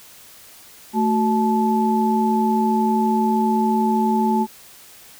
sine tone cluster, 221.2 / 372.9 / 868 Hz, A3 / F#4 / A5, +9 / +14 / -24 cents, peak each -18 / -24 / -20 dBFS, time 0.93-4.47 s, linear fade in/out 50 ms, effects white hiss -45 dBFS RMS until 5.19 s

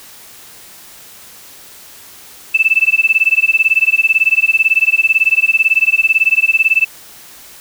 sine tone with tremolo, 2637 Hz, E7, in tune, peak -5 dBFS, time 2.54-6.85 s, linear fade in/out 10 ms, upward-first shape sine, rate 18 Hz, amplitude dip 100%, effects white hiss -38 dBFS RMS until 7.6 s

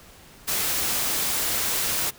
white noise, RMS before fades -25 dBFS, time 0.47-2.11 s, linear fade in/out 20 ms, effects pink hiss -49 dBFS RMS until 2.18 s

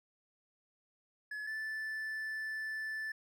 triangle tone pair in turn, 1705 / 1755 Hz, G#6 / A6, +45 / -5 cents, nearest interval minor second, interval 50 cents, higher second, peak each -37 / -35 dBFS, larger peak second, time 1.31-1.47 / 1.47-3.12 s, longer second, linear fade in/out 5 ms, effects none

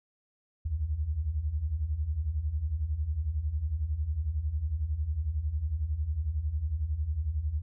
sine beating tone pair, 68.5 / 79.5 Hz, C#2 / D#2, -20 / +38 cents, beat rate 11 Hz, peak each -34 / -29 dBFS, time 0.65-7.62 s, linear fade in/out 10 ms, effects none

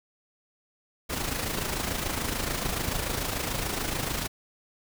pink noise with amplitude modulation, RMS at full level -28 dBFS, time 1.09-4.28 s, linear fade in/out 20 ms, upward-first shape sine, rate 26.9 Hz, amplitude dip 55%, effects none

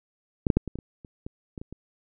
clicks, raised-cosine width 3 ms, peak -9 / -6 / -6 / -19 / -21 / -24 / -30 / -22 / -23 / -24 / -26 dBFS, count 11, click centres 0.468 / 0.502 / 0.57 / 0.677 / 0.756 / 0.788 / 1.048 / 1.265 / 1.578 / 1.615 / 1.726 s, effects none

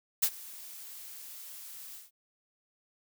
blue noise with ADSR envelope, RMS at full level -24 dBFS, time 0.22-2.11 s, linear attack 13 ms, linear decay 61 ms, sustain -22 dB, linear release 160 ms, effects none

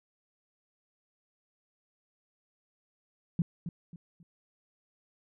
sine tone with echo, 170.1 Hz, F3, 45 cents flat, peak -23 dBFS, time 3.39-3.42 s, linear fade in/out 2 ms, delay 270 ms, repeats 3, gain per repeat -10 dB, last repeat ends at 4.23 s, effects none

